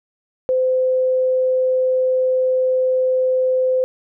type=tone; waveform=sine; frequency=514 Hz; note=C5; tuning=31 cents flat; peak=-14 dBFS; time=0.49-3.84 s; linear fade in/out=0 ms; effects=none